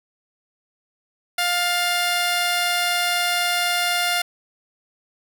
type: tone pair together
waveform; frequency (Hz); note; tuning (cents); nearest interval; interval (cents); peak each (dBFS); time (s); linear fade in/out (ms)
10% pulse; 704 / 1772; F5 / A6; +14 / +12; octave + major third; 1598; -11 / -22; 1.38-4.22; 5
effects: none